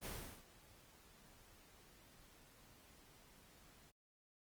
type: noise with ADSR envelope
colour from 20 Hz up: pink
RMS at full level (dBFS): -45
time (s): 0.01-3.92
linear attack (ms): 39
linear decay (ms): 370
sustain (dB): -20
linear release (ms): 30
effects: Opus 24 kbps